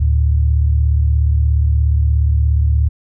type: tone pair together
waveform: sine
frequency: 73.77 / 110.7 Hz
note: D2 / A2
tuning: +8 / +11 cents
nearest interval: perfect fifth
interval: 703 cents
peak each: -11 / -18 dBFS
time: 0-2.89 s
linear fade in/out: 10 ms
effects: none